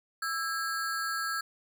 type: ring-modulated tone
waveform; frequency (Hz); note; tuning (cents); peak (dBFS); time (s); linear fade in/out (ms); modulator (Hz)
square; 1480; F#6; 0; -28; 0.22-1.41; 5; 152
effects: none